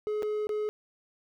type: tone with dropouts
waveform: triangle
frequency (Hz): 423.7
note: G#4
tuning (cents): +35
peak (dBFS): -26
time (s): 0.07-0.69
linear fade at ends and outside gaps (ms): 0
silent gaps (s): 0.223-0.23 / 0.47-0.492
effects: none